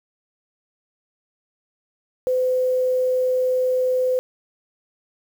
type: tone with quantisation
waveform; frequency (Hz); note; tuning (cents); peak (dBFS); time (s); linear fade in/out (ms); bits
sine; 509; C5; -48; -17; 2.27-4.19; 0; 7
effects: none